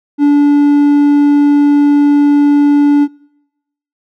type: tone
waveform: triangle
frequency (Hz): 289.1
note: D4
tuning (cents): -27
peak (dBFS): -3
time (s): 0.18-3.08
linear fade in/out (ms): 50
effects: noise-tail reverb RT60 0.9 s tail -26 dB re dry